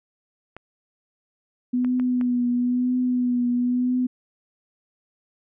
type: clicks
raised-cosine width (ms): 0.5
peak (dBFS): -23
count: 4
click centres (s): 0.566 / 1.847 / 1.998 / 2.212
type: tone with vibrato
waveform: sine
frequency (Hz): 247.4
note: B3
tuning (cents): +3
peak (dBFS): -19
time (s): 1.73-4.07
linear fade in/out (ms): 10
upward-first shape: triangle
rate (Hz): 1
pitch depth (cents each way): 33
effects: none